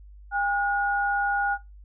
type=tone pair together; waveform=sine; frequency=805.7 / 1443 Hz; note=G5 / F#6; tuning=+47 / -44 cents; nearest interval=minor seventh; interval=1009 cents; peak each=-25 dBFS; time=0.31-1.58 s; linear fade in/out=50 ms; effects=noise-tail reverb RT60 0.2 s tail -18 dB re dry + added 50 Hz sine -44 dBFS peak until 1.84 s